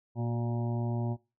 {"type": "harmonic tone with a mistuned harmonic", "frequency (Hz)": 117.8, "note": "A#2", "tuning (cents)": 19, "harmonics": [1, 2, 3, 5, 6, 7, 8], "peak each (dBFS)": [-30, -36, -40, -44, -46, -47, -48], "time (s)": [0.15, 1.17], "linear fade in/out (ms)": 50, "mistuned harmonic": 3, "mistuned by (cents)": 36, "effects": ["noise-tail reverb RT60 0.3 s tail -22 dB re dry"]}